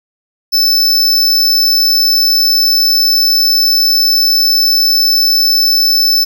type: tone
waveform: square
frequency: 5274 Hz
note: E8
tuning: in tune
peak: -8 dBFS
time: 0.52-6.25 s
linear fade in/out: 20 ms
effects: 8-bit